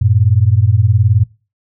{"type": "beating tone pair", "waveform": "sine", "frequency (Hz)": [95.1, 114.1], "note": ["F#2", "A#2"], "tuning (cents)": [48, -37], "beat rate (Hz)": 19, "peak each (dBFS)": -11, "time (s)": [0.01, 1.24], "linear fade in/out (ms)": 10, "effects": ["noise-tail reverb RT60 0.3 s tail -20 dB re dry"]}